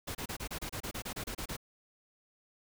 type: noise bursts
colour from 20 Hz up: pink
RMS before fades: -39 dBFS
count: 14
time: 0.07-1.567 s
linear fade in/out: 10 ms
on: 80 ms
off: 29 ms
effects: none